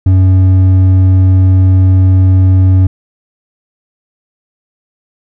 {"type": "tone with hard clipping", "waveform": "sine", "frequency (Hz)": 93.5, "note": "F#2", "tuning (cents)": 19, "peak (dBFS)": -5, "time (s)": [0.06, 2.87], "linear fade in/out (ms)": 5, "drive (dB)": 5, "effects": []}